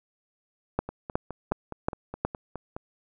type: two click trains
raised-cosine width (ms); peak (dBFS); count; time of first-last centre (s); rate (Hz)
1; -21 / -10; 10 / 5; 0.89-2.765 / 0.79-2.25; 4.8 / 2.74
effects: none